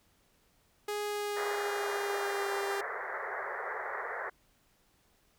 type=tone with pitch glide; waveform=sawtooth; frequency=415.3 to 398.2 Hz; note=G#4 to G4; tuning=0 to +27 cents; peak=-29 dBFS; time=0.88-2.81 s; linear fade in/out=5 ms; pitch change=-73 cents; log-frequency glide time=1.04-2.53 s
type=band-pass noise; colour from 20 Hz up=white; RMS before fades=-38 dBFS; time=1.36-4.3 s; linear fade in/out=10 ms; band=380 to 2000 Hz; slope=96 dB/octave
effects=pink hiss -69 dBFS RMS until 5.38 s